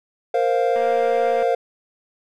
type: chord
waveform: triangle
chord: Bb suspended second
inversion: none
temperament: just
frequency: 466.2 / 524.4 / 699.2 Hz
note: Bb4 / C5 / F5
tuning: 0 / +4 / +2 cents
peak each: -19 dBFS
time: 0.34-1.55 s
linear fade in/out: 5 ms
type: click train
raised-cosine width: 0.5 ms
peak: -21 dBFS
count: 157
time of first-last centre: 0.76-1.427 s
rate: 234 Hz
effects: none